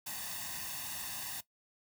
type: noise with comb filter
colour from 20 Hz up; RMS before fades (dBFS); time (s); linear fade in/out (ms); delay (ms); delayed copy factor
white; -41; 0.06-1.41; 10; 1.1; +0.75
effects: noise-tail reverb RT60 0.1 s tail -17 dB re dry + high-pass 60 Hz 12 dB/octave